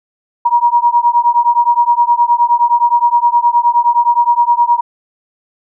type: beating tone pair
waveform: sine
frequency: 948 / 957.6 Hz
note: A#5 / A#5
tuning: +29 / +46 cents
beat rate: 9.6 Hz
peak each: -11 dBFS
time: 0.45-4.81 s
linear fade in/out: 10 ms
effects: none